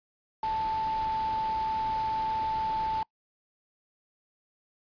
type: tone in noise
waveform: sine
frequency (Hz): 880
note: A5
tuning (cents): 0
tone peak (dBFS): -27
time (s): 0.43-3.03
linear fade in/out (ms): 2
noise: pink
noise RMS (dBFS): -42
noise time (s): 0.43-3.03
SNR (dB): +12
effects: noise-tail reverb RT60 0.1 s tail -24 dB re dry + resampled to 11025 Hz